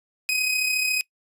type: tone with amplitude modulation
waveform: sawtooth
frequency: 2515 Hz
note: D#7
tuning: 18 cents sharp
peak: -16 dBFS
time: 0.29-1.01 s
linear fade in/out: 0 ms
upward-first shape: sine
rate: 34.1 Hz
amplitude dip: 45%
effects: noise-tail reverb RT60 0.1 s tail -22 dB re dry + resampled to 32000 Hz